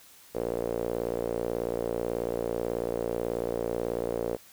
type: tone with band-pass filter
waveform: sawtooth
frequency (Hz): 58.27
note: A#1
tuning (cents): 0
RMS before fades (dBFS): -31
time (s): 0.34-4.37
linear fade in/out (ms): 20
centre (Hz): 480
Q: 4
effects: white hiss -54 dBFS RMS until 4.52 s